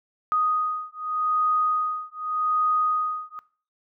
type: beating tone pair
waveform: sine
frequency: 1244.5 / 1245.34 Hz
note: D#6 / D#6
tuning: 0 / +1 cents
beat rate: 0.84 Hz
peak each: -25 dBFS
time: 0.32-3.39 s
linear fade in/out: 0 ms
effects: noise-tail reverb RT60 0.4 s tail -20 dB re dry